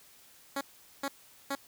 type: tone bursts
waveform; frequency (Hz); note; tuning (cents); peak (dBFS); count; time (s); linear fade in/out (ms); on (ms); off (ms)
10% pulse; 277.2; C#4; 0; -23; 3; 0.56-1.553; 5; 51; 420
effects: white hiss -58 dBFS RMS until 1.67 s